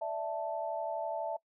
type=chord; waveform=sine; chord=D suspended second; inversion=none; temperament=equal; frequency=587.3 / 659.3 / 880 Hz; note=D5 / E5 / A5; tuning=0 / 0 / 0 cents; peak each=-40 / -35 / -38 dBFS; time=0.01-1.37 s; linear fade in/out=10 ms; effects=noise-tail reverb RT60 0.1 s tail -23 dB re dry